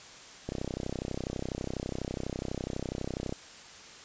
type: click train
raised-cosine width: 2 ms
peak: -20 dBFS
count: 92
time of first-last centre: 0.49-3.325 s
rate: 32.1 Hz
effects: white hiss -49 dBFS RMS until 4.04 s + resampled to 16000 Hz